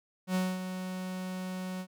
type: tone with ADSR envelope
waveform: 45% pulse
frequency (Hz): 185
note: F#3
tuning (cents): 0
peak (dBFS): -26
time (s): 0.27-1.87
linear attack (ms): 80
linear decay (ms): 230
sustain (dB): -9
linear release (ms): 67
effects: none